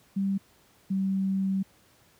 sine tone pair in turn, 195.6 / 192.57 Hz, G3 / G3, -4 / -31 cents, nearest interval unison, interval 27 cents, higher first, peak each -24 dBFS, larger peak neither, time 0.16-0.38 / 0.9-1.63 s, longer second, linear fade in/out 10 ms, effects pink hiss -61 dBFS RMS until 2.19 s + high-pass 60 Hz 12 dB/octave

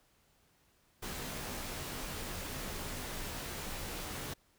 pink noise with comb filter, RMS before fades -41 dBFS, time 1.02-4.34 s, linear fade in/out 10 ms, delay 18 ms, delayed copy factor -0.55, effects pink hiss -70 dBFS RMS until 4.58 s

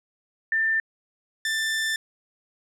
sine / sawtooth tone pair in turn, 1788 / 1774.6 Hz, A6 / A6, +27 / +14 cents, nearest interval unison, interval 13 cents, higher first, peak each -20 dBFS, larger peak neither, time 0.52-0.8 / 1.45-1.96 s, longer second, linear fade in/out 2 ms, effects low-pass 10000 Hz 12 dB/octave

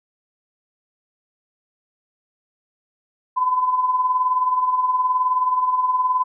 sine tone with tremolo, 1011 Hz, B5, 40 cents sharp, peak -14 dBFS, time 3.36-6.24 s, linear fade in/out 20 ms, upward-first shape sine, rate 19 Hz, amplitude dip 55%, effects none

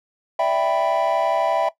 triangle chord, E minor seventh, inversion third, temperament equal, 587.3 / 659.3 / 784 / 987.8 Hz, D5 / E5 / G5 / B5, 0 / 0 / 0 / 0 cents, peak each -23 / -17 / -20 / -23 dBFS, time 0.39-1.69 s, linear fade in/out 5 ms, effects noise-tail reverb RT60 0.1 s tail -17 dB re dry + tanh soft clip ceiling -9 dBFS

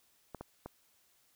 clicks, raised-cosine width 1 ms, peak -28 dBFS, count 3, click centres 0.347 / 0.41 / 0.66 s, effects white hiss -70 dBFS RMS until 1.35 s

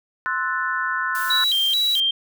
sine chord, F# half-diminished seventh, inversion second, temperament equal, 1046.5 / 1318.5 / 1480 / 1760 Hz, C6 / E6 / F#6 / A6, 0 / 0 / 0 / 0 cents, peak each -27 / -29 / -24 / -28 dBFS, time 0.26-1.44 s, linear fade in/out 0 ms
blue noise, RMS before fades -33 dBFS, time 1.15-2 s, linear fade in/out 0 ms
sine tone with vibrato, 3520 Hz, A7, in tune, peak -17 dBFS, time 1.3-2.11 s, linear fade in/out 5 ms, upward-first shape square, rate 2.3 Hz, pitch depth 180 cents each way
effects none

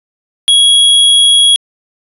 square tone, 3322 Hz, G#7, in tune, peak -5 dBFS, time 0.48-1.56 s, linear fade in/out 0 ms, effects resampled to 32000 Hz

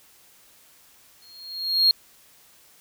triangle tone with exponential growth, 4258 Hz, C8, 30 cents sharp, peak -10 dBFS, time 1.22-1.91 s, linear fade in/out 2 ms, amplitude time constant 150 ms, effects tanh soft clip ceiling -9 dBFS + white hiss -55 dBFS RMS until 2.8 s

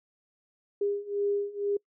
sine beating tone pair, 404.3 / 406.4 Hz, G#4 / G#4, -46 / -38 cents, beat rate 2.1 Hz, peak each -31 / -29 dBFS, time 0.81-1.77 s, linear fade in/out 5 ms, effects noise-tail reverb RT60 0.1 s tail -25 dB re dry

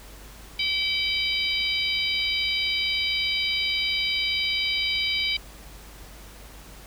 harmonic tone with a mistuned harmonic, 768 Hz, G5, 36 cents flat, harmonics 3 / 4 / 5 / 6, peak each -27 / -28 / -29 / -30 dBFS, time 0.59-5.37 s, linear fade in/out 5 ms, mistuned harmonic 6, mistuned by +68 cents, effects added 50 Hz sine -45 dBFS peak until 6.86 s + pink hiss -47 dBFS RMS until 6.86 s

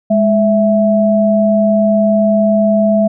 sine tone pair together, 207.9 / 659.3 Hz, G#3 / E5, +2 / 0 cents, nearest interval octave + minor sixth, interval 1998 cents, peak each -11 dBFS, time 0.1-3.08 s, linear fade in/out 10 ms, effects none

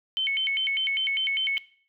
sine tone with vibrato, 2607 Hz, E7, 20 cents flat, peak -23 dBFS, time 0.17-1.58 s, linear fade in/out 0 ms, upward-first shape square, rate 5 Hz, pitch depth 290 cents each way, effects noise-tail reverb RT60 0.5 s tail -19 dB re dry

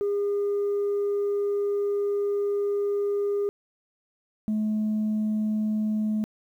sine tone pair in turn, 405.9 / 214.6 Hz, G#4 / A3, -40 / -43 cents, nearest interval major seventh, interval 1103 cents, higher first, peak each -21 dBFS, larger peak neither, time 0.01-3.49 / 4.48-6.24 s, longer first, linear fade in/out 0 ms, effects tanh soft clip ceiling -21 dBFS + 10-bit

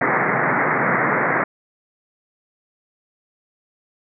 white band-pass noise, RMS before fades -19 dBFS, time 0.01-1.44 s, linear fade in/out 5 ms, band 120 to 2100 Hz, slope 96 dB/octave, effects none

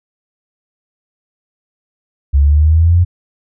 sine exponential sweep, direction up, 68.4 to 89.8 Hz, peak -6 dBFS, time 2.33-3.05 s, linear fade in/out 20 ms, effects none

